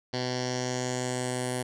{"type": "tone with low-pass filter sweep", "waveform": "10% pulse", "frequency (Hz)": 125.8, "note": "B2", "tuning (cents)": 32, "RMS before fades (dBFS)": -31, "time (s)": [0.13, 1.63], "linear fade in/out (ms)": 10, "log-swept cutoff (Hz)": [4700, 10000], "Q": 4.1, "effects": []}